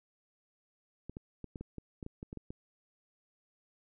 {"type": "clicks", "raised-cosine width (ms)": 3, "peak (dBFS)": -29, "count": 12, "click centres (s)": [1.096, 1.169, 1.443, 1.558, 1.61, 1.783, 2.028, 2.064, 2.229, 2.329, 2.373, 2.505], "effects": []}